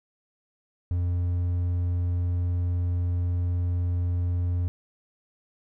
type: tone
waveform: triangle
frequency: 88.1 Hz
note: F2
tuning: 16 cents sharp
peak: -21 dBFS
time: 0.91-4.68 s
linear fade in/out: 0 ms
effects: none